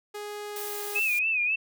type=tone with pitch glide; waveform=sawtooth; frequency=415.3 to 412.2 Hz; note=G#4 to G#4; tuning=0 to -13 cents; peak=-31 dBFS; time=0.14-1 s; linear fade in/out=10 ms; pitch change=-13 cents; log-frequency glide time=0.48-0.81 s
type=noise; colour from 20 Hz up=blue; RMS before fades=-37 dBFS; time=0.56-1.19 s; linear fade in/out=2 ms
type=tone with vibrato; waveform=sine; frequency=2536 Hz; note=D#7; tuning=32 cents sharp; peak=-23 dBFS; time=0.95-1.56 s; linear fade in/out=10 ms; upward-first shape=sine; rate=3.7 Hz; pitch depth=93 cents each way
effects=none